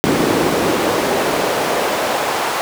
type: noise with high-pass filter sweep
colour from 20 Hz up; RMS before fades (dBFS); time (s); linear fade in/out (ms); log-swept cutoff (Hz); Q
brown; -17; 0.04-2.61; 0; 280 to 740; 1.2
effects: none